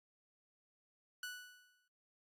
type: tone with exponential decay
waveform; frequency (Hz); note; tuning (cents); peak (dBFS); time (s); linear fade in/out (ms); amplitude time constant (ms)
sawtooth; 1480; F#6; 0; -37; 1.23-1.88; 2; 140
effects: noise-tail reverb RT60 0.4 s tail -22 dB re dry + AAC 64 kbps